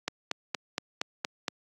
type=click train; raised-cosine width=0.2 ms; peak=-11 dBFS; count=7; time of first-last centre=0.08-1.482 s; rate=4.28 Hz; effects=high-pass 200 Hz 12 dB/octave + Opus 48 kbps